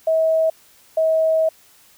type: tone pair in turn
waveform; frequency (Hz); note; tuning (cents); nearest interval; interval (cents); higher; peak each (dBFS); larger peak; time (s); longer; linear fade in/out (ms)
sine; 643 / 640.4; E5 / D#5; -43 / +50; unison; 7; first; -14; neither; 0.07-0.5 / 0.97-1.49; second; 5
effects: white hiss -52 dBFS RMS until 1.97 s